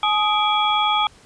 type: tone cluster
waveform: sine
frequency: 847 / 1249 / 2341 / 3336 Hz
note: G#5 / D#6 / D7 / G#7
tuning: +34 / +6 / -6 / +7 cents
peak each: -20 / -21 / -27 / -22 dBFS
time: 0.03-1.07 s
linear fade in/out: 2 ms
effects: pink hiss -50 dBFS RMS until 1.25 s + resampled to 22050 Hz